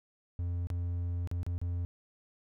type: tone with dropouts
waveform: triangle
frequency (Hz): 87.31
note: F2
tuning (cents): 0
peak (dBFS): -29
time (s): 0.39-1.85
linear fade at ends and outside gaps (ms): 0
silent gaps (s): 0.671-0.702 / 1.274-1.314 / 1.431-1.465 / 1.58-1.615
effects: none